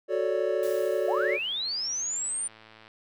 triangle chord, D major seventh, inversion first, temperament equal, 370 / 440 / 554.4 / 587.3 Hz, F#4 / A4 / C#5 / D5, 0 / 0 / 0 / 0 cents, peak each -28 dBFS, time 0.08-1.39 s, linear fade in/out 50 ms
white noise with exponential decay, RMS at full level -43 dBFS, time 0.63-2.06 s, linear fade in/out 1 ms, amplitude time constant 310 ms
sine linear sweep, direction up, 568 to 9200 Hz, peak -28 dBFS, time 1.07-2.48 s, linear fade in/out 10 ms
click train, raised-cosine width 0.3 ms, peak -34 dBFS, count 189, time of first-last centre 1.17-2.879 s, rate 110 Hz
effects none

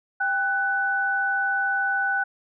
sine tone pair together, 791 / 1493.2 Hz, G5 / F#6, +15 / +15 cents, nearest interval major seventh, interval 1100 cents, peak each -27 / -22 dBFS, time 0.2-2.24 s, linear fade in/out 10 ms, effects none

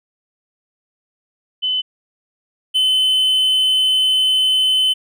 sine / triangle tone pair in turn, 3026 / 3044 Hz, F#7 / F#7, +38 / +48 cents, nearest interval unison, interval 10 cents, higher second, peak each -16 / -11 dBFS, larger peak second, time 1.62-1.82 / 2.74-4.94 s, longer second, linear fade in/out 20 ms, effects none

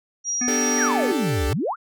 sine tone, 5720 Hz, F8, 41 cents sharp, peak -22 dBFS, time 0.24-0.9 s, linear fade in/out 50 ms
harmonic tone, 246.9 Hz, B3, in tune, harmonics 1 / 3 / 5 / 7 / 9 / 10, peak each -24 / -38 / -40 / -32 / -37 / -44 dBFS, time 0.41-1.12 s, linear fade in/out 5 ms
sawtooth chord, D suspended fourth, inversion none, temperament equal, 293.7 / 392 / 440 Hz, D4 / G4 / A4, 0 / 0 / 0 cents, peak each -25 / -26 / -23 dBFS, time 0.48-1.53 s, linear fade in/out 0 ms
sine exponential two-way sweep, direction down then up, 2072 to 61.74 to 1495 Hz, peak -21 dBFS, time 0.77-1.76 s, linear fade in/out 50 ms, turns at 1.47 s
effects none

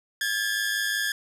sawtooth tone pair together, 1621 / 1726.4 Hz, G#6 / A6, -42 / -33 cents, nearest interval minor second, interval 109 cents, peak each -24 dBFS, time 0.21-1.12 s, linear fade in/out 2 ms, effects resampled to 32000 Hz + 10-bit

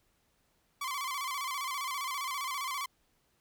sawtooth tone with vibrato, 1086 Hz, C#6, 36 cents flat, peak -30 dBFS, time 0.81-2.86 s, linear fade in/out 5 ms, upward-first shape square, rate 15 Hz, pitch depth 81 cents each way, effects pink hiss -73 dBFS RMS until 3.4 s

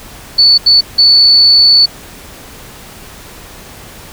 sine tone bursts at uneven times, 4466 Hz, C#8, 12 cents sharp, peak -3 dBFS, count 3, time 0.38-0.58 / 0.66-0.81 / 0.98-1.86 s, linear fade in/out 10 ms, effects pink hiss -33 dBFS RMS until 4.12 s

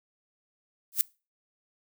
violet noise with exponential growth, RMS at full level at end -18 dBFS, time 0.92-1.01 s, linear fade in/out 0 ms, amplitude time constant 18 ms, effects noise-tail reverb RT60 0.3 s tail -24 dB re dry

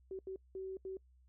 sine tone bursts at uneven times, 380.2 Hz, F#4, 47 cents sharp, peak -40 dBFS, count 4, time 0.11-0.19 / 0.27-0.36 / 0.55-0.77 / 0.85-0.97 s, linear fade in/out 2 ms, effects noise-tail reverb RT60 0.1 s tail -24 dB re dry + added 63 Hz sine -63 dBFS peak until 1.28 s

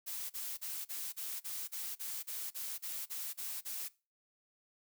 blue noise bursts, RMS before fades -41 dBFS, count 14, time 0.06-3.888 s, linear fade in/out 20 ms, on 240 ms, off 36 ms, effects noise-tail reverb RT60 0.3 s tail -20 dB re dry

